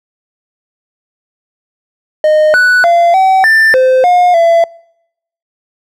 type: tone with pitch steps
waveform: triangle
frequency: 615 / 1483 / 686 / 762 / 1779 / 517 / 715 / 672 Hz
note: D#5 / F#6 / F5 / G5 / A6 / C5 / F5 / E5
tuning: -20 / +4 / -31 / -49 / +19 / -21 / +41 / +33 cents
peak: -3 dBFS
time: 2.24-4.64 s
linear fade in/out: 2 ms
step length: 300 ms
effects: noise-tail reverb RT60 0.8 s tail -26 dB re dry